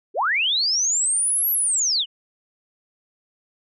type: linear two-way sweep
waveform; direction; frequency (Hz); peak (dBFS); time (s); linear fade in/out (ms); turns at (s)
sine; up then down; 325.9 to 11870 to 2803; -18; 0.14-2.06; 50; 1.51
effects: none